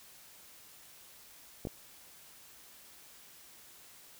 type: clicks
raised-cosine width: 2 ms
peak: -24 dBFS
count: 2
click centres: 1.652 / 1.671 s
effects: white hiss -56 dBFS RMS until 4.19 s